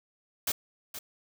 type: noise with echo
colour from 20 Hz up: white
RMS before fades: -29 dBFS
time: 0.47-0.52 s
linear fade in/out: 5 ms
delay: 470 ms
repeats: 1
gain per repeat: -11 dB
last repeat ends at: 0.99 s
effects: none